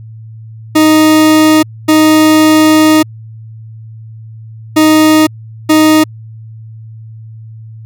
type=tone bursts at uneven times; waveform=40% pulse; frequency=311.1 Hz; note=D#4; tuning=in tune; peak=-3 dBFS; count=4; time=0.75-1.63 / 1.88-3.03 / 4.76-5.27 / 5.69-6.04 s; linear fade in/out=10 ms; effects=added 111 Hz sine -27 dBFS peak until 7.85 s